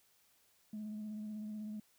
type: tone with vibrato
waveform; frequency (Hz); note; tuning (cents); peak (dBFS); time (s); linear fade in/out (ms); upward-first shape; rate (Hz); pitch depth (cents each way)
sine; 212.9; G#3; +43; -39; 0.73-1.8; 5; sine; 16; 25
effects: tanh soft clip ceiling -38 dBFS + white hiss -71 dBFS RMS until 1.98 s